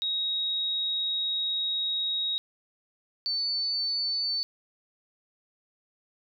sine tone pair in turn, 3786 / 4502 Hz, A#7 / C#8, +26 / +26 cents, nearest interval minor third, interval 300 cents, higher second, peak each -26 dBFS, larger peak neither, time 0.02-2.38 / 3.26-4.43 s, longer first, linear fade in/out 0 ms, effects none

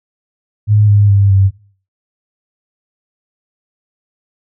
sine tone with pitch steps, 105.3 / 102.48 / 99.74 / 97.06 Hz, G#2 / G#2 / G2 / G2, +24 / -23 / +30 / -17 cents, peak -6 dBFS, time 0.67-1.51 s, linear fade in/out 50 ms, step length 210 ms, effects noise-tail reverb RT60 0.4 s tail -17 dB re dry

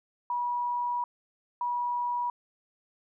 sine tone pair in turn, 969 / 969 Hz, B5 / B5, -33 / -33 cents, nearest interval unison, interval 0 cents, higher neither, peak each -27 dBFS, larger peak neither, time 0.3-1.04 / 1.61-2.3 s, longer first, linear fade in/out 2 ms, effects none

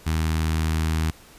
sawtooth tone with notch filter, 79.5 Hz, D#2, 38 cents sharp, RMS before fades -23 dBFS, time 0.06-1.11 s, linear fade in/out 10 ms, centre 540 Hz, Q 0.89, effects pink hiss -49 dBFS RMS until 1.38 s + resampled to 32000 Hz

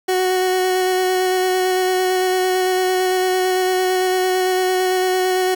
30% pulse tone with vibrato, 370 Hz, F#4, in tune, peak -13 dBFS, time 0.08-5.55 s, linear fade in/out 10 ms, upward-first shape square, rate 8.9 Hz, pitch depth 10 cents each way, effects 7-bit

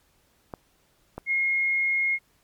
clicks, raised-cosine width 1 ms, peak -20 dBFS, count 2, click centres 0.538 / 1.18 s
sine tone, 2150 Hz, C7, 47 cents sharp, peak -21 dBFS, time 1.26-2.19 s, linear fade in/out 50 ms
effects pink hiss -65 dBFS RMS until 2.43 s + MP3 96 kbps

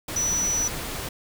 sine tone in noise, 5920 Hz, F#8, in tune, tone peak -22 dBFS, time 0.16-0.68 s, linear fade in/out 5 ms, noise pink, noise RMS -32 dBFS, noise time 0.08-1.09 s, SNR +7 dB, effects none

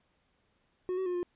triangle tone with pitch steps, 365.5 / 377.4 / 357.7 / 353.2 Hz, F#4 / F#4 / F4 / F4, -21 / +34 / +41 / +20 cents, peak -28 dBFS, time 0.89-1.23 s, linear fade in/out 0 ms, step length 85 ms, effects pink hiss -73 dBFS RMS until 1.35 s + resampled to 8000 Hz

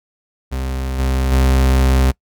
40% pulse tone with level steps, 65.41 Hz, C2, in tune, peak -19 / -14 / -10 dBFS, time 0.51-2.12 s, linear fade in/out 20 ms, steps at 0.98 / 1.31 s, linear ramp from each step 20 ms, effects noise-tail reverb RT60 0.1 s tail -24 dB re dry

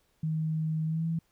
sine tone with pitch glide, 157.8 to 164.22 Hz, D#3 to E3, +25 to -6 cents, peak -27 dBFS, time 0.23-1.19 s, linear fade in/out 5 ms, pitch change +69 cents, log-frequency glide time 0.86-1.06 s, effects pink hiss -71 dBFS RMS until 1.31 s

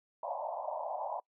pink band-pass noise, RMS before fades -38 dBFS, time 0.23-1.2 s, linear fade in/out 2 ms, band 570 to 1000 Hz, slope 96 dB/octave, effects noise-tail reverb RT60 0.1 s tail -25 dB re dry

